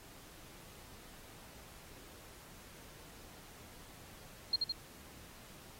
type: tone with echo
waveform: sine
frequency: 4222 Hz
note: C8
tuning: 15 cents sharp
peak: -27 dBFS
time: 4.53-4.56 s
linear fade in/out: 5 ms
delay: 81 ms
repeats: 2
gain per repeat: -3 dB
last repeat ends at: 4.722 s
effects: pink hiss -56 dBFS RMS until 5.79 s + AAC 48 kbps